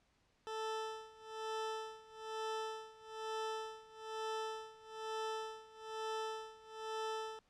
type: tone with tremolo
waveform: 20% pulse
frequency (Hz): 440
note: A4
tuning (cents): 0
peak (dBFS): -33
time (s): 0.47-7.39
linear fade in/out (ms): 0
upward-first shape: sine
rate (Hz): 1.1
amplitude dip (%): 90
effects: pink hiss -75 dBFS RMS until 7.49 s + low-pass 6000 Hz 12 dB/octave